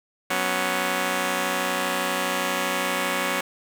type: chord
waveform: 5% pulse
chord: F# suspended fourth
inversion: none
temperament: just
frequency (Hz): 185 / 246.7 / 277.5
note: F#3 / B3 / C#4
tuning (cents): 0 / -2 / +2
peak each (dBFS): -17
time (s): 0.3-3.41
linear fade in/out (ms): 5
effects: none